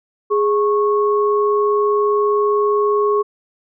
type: tone pair together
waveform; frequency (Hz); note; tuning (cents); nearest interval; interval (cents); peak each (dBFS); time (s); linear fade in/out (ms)
sine; 415.1 / 1100; G#4 / C#6; -1 / -14; octave + perfect fourth; 1687; -14 / -19; 0.3-3.23; 20
effects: none